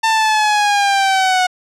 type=linear sweep; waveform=sawtooth; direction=down; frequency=898 to 730 Hz; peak=-8 dBFS; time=0.03-1.47 s; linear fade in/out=10 ms; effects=low-pass 7000 Hz 12 dB/octave